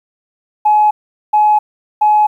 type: tone bursts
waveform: sine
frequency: 846 Hz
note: G#5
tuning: 32 cents sharp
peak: -6 dBFS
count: 3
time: 0.65-2.27 s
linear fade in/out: 10 ms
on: 260 ms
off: 420 ms
effects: tanh soft clip ceiling -2 dBFS + 8-bit